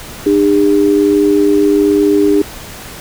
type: tone pair together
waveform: sine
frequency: 302.1 / 403.3 Hz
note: D4 / G4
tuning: +49 / +49 cents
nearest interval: perfect fourth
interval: 500 cents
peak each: -10 dBFS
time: 0.26-2.42 s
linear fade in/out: 5 ms
effects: pink hiss -30 dBFS RMS until 3 s